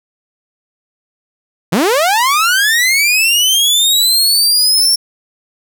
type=linear sweep; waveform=sawtooth; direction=up; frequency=146.83 to 5500 Hz; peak=-6 dBFS; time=1.72-4.96 s; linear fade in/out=10 ms; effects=none